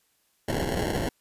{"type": "noise with sample-and-hold", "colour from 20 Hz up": "white", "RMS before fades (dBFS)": -28, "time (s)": [0.48, 1.09], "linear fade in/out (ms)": 5, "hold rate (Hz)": 1225, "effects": ["white hiss -69 dBFS RMS until 1.2 s", "resampled to 32000 Hz"]}